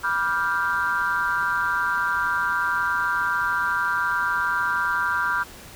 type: chord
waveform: sine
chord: G dominant seventh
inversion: first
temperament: equal with one note detuned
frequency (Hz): 976.4 / 1174.7 / 1396.9 / 1568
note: B5 / D6 / F6 / G6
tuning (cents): -20 / 0 / 0 / 0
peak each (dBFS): -27 / -28 / -24 / -25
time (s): 0.03-5.44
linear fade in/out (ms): 20
effects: tanh soft clip ceiling -12 dBFS + pink hiss -43 dBFS RMS until 5.75 s